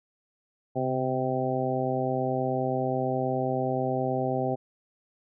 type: harmonic tone with a mistuned harmonic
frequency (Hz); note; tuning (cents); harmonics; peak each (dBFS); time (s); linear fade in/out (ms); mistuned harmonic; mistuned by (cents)
129.4; C3; -19; 1 / 2 / 3 / 4 / 5 / 6; -32 / -32 / -32 / -32 / -32 / -32; 0.75-4.56; 20; 1; +48
effects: none